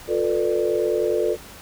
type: chord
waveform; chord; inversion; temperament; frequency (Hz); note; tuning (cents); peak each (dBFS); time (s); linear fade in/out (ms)
sine; B half-diminished seventh; second; just; 355.6 / 444.5 / 493.9 / 592.7; F4 / A4 / B4 / D5; +31 / +18 / 0 / +16; -24 / -22 / -26 / -26; 0.07-1.37; 50
effects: pink hiss -42 dBFS RMS until 1.61 s